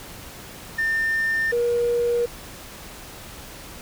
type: tone pair in turn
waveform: triangle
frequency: 1800 / 476.8 Hz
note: A6 / A#4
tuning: +39 / +39 cents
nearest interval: octave + major seventh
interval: 2300 cents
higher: first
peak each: -17 / -15 dBFS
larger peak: second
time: 0.78-1.52 / 1.52-2.26 s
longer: neither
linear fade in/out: 10 ms
effects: tanh soft clip ceiling -16 dBFS + pink hiss -40 dBFS RMS until 3.81 s